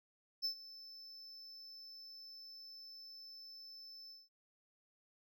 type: tone with ADSR envelope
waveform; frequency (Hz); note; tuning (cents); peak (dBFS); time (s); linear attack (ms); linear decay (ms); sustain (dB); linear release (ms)
triangle; 5274; E8; 0; -32; 0.42-4.29; 28; 95; -18; 190
effects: none